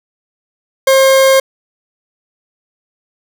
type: tone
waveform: 40% pulse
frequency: 534 Hz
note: C5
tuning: 35 cents sharp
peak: -5 dBFS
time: 0.87-1.4 s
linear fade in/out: 5 ms
effects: none